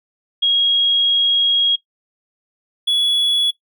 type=tone pair in turn; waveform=sine / triangle; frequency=3288 / 3386 Hz; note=G#7 / G#7; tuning=-18 / +33 cents; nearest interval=minor second; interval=51 cents; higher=second; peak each=-12 / -12 dBFS; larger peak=neither; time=0.42-1.76 / 2.87-3.51 s; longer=first; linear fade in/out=10 ms; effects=noise-tail reverb RT60 0.1 s tail -17 dB re dry